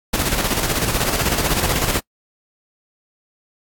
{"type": "noise with tremolo", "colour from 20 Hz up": "pink", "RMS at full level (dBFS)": -18, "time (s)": [0.13, 2], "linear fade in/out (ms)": 10, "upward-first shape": "square", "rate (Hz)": 16, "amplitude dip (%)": 45, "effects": ["noise-tail reverb RT60 0.1 s tail -26 dB re dry", "AAC 64 kbps"]}